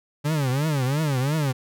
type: tone with vibrato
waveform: 40% pulse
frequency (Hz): 141.5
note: C#3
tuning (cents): +36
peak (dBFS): -20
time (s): 0.24-1.53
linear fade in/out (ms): 20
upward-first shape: triangle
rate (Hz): 2.9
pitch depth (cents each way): 240
effects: none